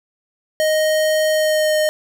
square tone with pitch glide, 622.3 to 615.2 Hz, D#5 to D#5, 0 to -20 cents, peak -15 dBFS, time 0.6-1.89 s, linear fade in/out 0 ms, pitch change -20 cents, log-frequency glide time 1.3-1.77 s, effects none

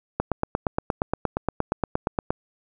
click train, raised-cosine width 1 ms, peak -8 dBFS, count 19, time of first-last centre 0.2-2.305 s, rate 8.55 Hz, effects none

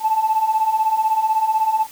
sine beating tone pair, 864 / 880 Hz, A5 / A5, -32 / 0 cents, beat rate 16 Hz, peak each -20 / -16 dBFS, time 0-1.87 s, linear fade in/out 50 ms, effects tanh soft clip ceiling -9 dBFS + white hiss -42 dBFS RMS until 1.91 s

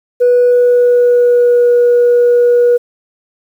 sine tone with pitch glide, 490 to 483 Hz, B4 to B4, -14 to -39 cents, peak -4 dBFS, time 0.2-2.78 s, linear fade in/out 20 ms, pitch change -25 cents, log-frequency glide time 0.5-1.69 s, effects tanh soft clip ceiling -3 dBFS + 7-bit

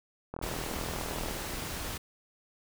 click train, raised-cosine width 1 ms, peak -23 dBFS, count 40, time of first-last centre 0.34-1.31 s, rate 40.2 Hz
pink noise, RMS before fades -37 dBFS, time 0.42-1.98 s, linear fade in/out 10 ms
effects none

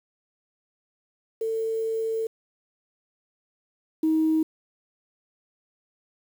sine tone pair in turn, 447.4 / 316.4 Hz, A4 / D#4, +29 / +29 cents, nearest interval tritone, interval 600 cents, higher first, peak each -24 / -18 dBFS, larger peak second, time 1.41-2.27 / 4.03-4.43 s, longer first, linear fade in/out 5 ms, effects tanh soft clip ceiling -14 dBFS + 8-bit

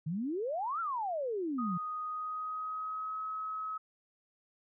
sine exponential two-way sweep, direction up then down, 146.83 to 1396.9 to 165 Hz, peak -32 dBFS, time 0.06-1.78 s, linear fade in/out 10 ms, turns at 0.8 s
sine tone with pitch glide, 1244.5 to 1280.2 Hz, D#6 to D#6, 0 to +49 cents, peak -35 dBFS, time 1.58-3.78 s, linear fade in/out 10 ms, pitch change +49 cents, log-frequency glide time 2.07-3.2 s
effects none

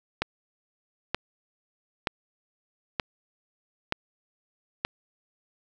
click train, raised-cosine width 0.3 ms, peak -9 dBFS, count 6, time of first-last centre 0.22-4.85 s, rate 1.08 Hz, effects none

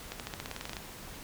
accelerating click train, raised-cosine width 0.2 ms, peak -20 dBFS, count 13, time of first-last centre 0.12-0.768 s, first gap 78 ms, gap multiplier 0.93, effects pink hiss -46 dBFS RMS until 1.23 s

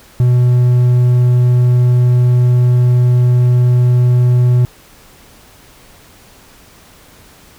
triangle tone, 123.47 Hz, B2, in tune, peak -5 dBFS, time 0.2-4.65 s, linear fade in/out 0 ms, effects pink hiss -43 dBFS RMS until 7.58 s

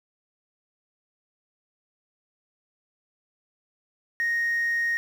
sine tone, 1864.7 Hz, A#6, in tune, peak -21 dBFS, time 4.2-4.97 s, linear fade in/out 0 ms, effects tanh soft clip ceiling -19 dBFS + 8-bit

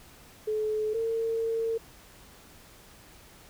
sine tone pair in turn, 430 / 453.6 Hz, A4 / A#4, -40 / -47 cents, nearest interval minor second, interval 93 cents, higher second, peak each -26 dBFS, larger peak neither, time 0.47-0.94 / 0.94-1.78 s, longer second, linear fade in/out 10 ms, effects pink hiss -53 dBFS RMS until 3.49 s

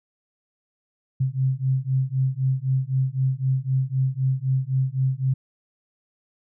sine beating tone pair, 130 / 133.9 Hz, C3 / C3, -11 / +40 cents, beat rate 3.9 Hz, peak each -23 dBFS, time 1.2-5.34 s, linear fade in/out 10 ms, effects none

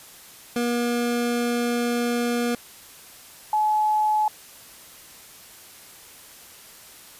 25% pulse / sine tone pair in turn, 239.3 / 854.5 Hz, A#3 / G#5, +46 / +49 cents, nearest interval octave + minor seventh, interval 2203 cents, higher second, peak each -18 dBFS, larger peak neither, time 0.56-2.55 / 3.53-4.28 s, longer first, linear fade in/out 2 ms, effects white hiss -46 dBFS RMS until 7.19 s + resampled to 32000 Hz

